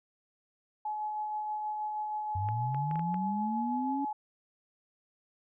sine tone with tremolo, 850 Hz, G#5, 40 cents sharp, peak -31 dBFS, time 0.85-4.13 s, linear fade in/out 5 ms, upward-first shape sine, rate 6.3 Hz, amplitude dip 25%
sine linear sweep, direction up, 91.6 to 282.3 Hz, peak -31 dBFS, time 2.35-4.05 s, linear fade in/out 5 ms
clicks, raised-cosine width 0.5 ms, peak -29 dBFS, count 6, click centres 2.488 / 2.746 / 2.912 / 2.957 / 2.994 / 3.143 s
effects none

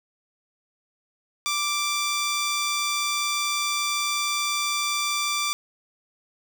10% pulse tone, 1174.7 Hz, D6, in tune, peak -15 dBFS, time 1.46-5.53 s, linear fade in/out 0 ms, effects none

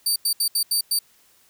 20% pulse tone bursts at uneven times, 4624 Hz, D8, 28 cents flat, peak -13 dBFS, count 6, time 0.06-0.16 / 0.25-0.33 / 0.4-0.48 / 0.55-0.63 / 0.71-0.81 / 0.91-0.99 s, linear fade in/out 5 ms, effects white hiss -58 dBFS RMS until 1.49 s

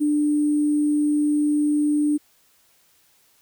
sine tone with sample-and-hold, 296.6 Hz, D4, 17 cents sharp, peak -17 dBFS, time 0-2.18 s, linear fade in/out 20 ms, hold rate 8820 Hz, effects white hiss -60 dBFS RMS until 3.41 s

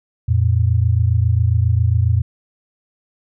sine tone pair together, 87.31 / 114.69 Hz, F2 / A#2, 0 / -28 cents, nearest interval perfect fourth, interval 472 cents, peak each -15 / -15 dBFS, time 0.28-2.22 s, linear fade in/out 10 ms, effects none

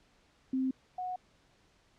sine tone pair in turn, 261.6 / 732.7 Hz, C4 / F#5, 0 / -17 cents, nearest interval octave + tritone, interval 1783 cents, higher second, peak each -28 / -34 dBFS, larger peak first, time 0.53-0.71 / 0.98-1.16 s, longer neither, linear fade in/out 5 ms, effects pink hiss -67 dBFS RMS until 1.98 s + low-pass 6000 Hz 12 dB/octave

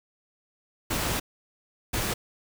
pink noise bursts at uneven times, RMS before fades -28 dBFS, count 2, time 0.9-1.2 / 1.93-2.14 s, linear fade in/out 10 ms, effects none

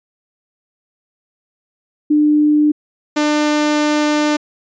sine / sawtooth tone pair in turn, 299.4 / 299.4 Hz, D4 / D4, +33 / +33 cents, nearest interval unison, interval 0 cents, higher neither, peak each -9 dBFS, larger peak neither, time 2.1-2.72 / 3.16-4.37 s, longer second, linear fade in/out 10 ms, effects resampled to 16000 Hz

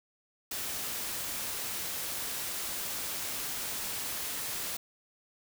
white noise, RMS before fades -36 dBFS, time 0.51-4.77 s, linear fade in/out 5 ms, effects none

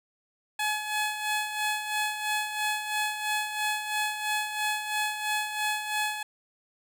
15% pulse tone with tremolo, 849 Hz, G#5, 38 cents sharp, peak -19 dBFS, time 0.59-6.23 s, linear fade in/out 5 ms, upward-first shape sine, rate 3 Hz, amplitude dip 60%, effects none

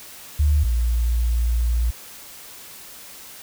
sine tone pair in turn, 73.6 / 58.47 Hz, D2 / A#1, +4 / +6 cents, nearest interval major third, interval 398 cents, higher first, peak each -14 / -17 dBFS, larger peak first, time 0.39-0.64 / 0.64-1.91 s, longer second, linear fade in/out 10 ms, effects white hiss -41 dBFS RMS until 3.42 s

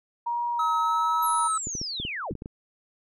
sine tone with vibrato, 943 Hz, A#5, 20 cents sharp, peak -25 dBFS, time 0.26-1.48 s, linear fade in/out 10 ms, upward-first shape sine, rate 1.3 Hz, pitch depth 18 cents each way
triangle tone with pitch glide, 1283 to 1296.4 Hz, E6 to E6, -47 to -29 cents, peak -22 dBFS, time 0.59-1.58 s, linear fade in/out 5 ms, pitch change +18 cents, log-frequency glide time 0.8-0.94 s
sine linear sweep, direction down, 11630 to 39.7 Hz, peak -30 dBFS, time 1.22-2.34 s, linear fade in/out 10 ms
clicks, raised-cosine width 3 ms, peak -23 dBFS, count 9, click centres 1.671 / 1.752 / 1.815 / 2 / 2.051 / 2.311 / 2.353 / 2.421 / 2.459 s
effects none

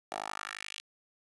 10% pulse tone with high-pass filter sweep, 51.5 Hz, G#1, 14 cents flat, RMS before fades -41 dBFS, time 0.12-0.8 s, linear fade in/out 0 ms, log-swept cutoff 630 to 3200 Hz, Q 2.4, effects resampled to 24000 Hz + 10-bit

